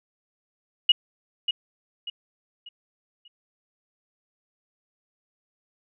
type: tone with echo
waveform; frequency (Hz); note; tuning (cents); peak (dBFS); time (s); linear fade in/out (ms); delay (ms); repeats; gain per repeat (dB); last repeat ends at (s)
sine; 2891; F#7; -41; -12; 0.89-0.92; 5; 590; 4; -9; 3.28
effects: none